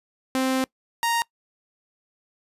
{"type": "tone pair in turn", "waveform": "sawtooth", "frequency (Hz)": [261.6, 932.2], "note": ["C4", "A#5"], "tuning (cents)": [0, 0], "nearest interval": "octave + minor seventh", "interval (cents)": 2200, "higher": "second", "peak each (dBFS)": -17, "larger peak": "neither", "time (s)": [[0.35, 0.64], [1.03, 1.22]], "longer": "first", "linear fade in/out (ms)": 0, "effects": ["noise-tail reverb RT60 0.1 s tail -23 dB re dry", "resampled to 32000 Hz"]}